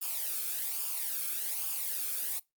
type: noise with flanger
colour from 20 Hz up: blue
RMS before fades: -34 dBFS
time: 0.01-2.4 s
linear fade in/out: 20 ms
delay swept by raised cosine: 0.5 to 1.05 ms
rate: 1.2 Hz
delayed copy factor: -0.75
effects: noise-tail reverb RT60 0.2 s tail -23 dB re dry + Opus 32 kbps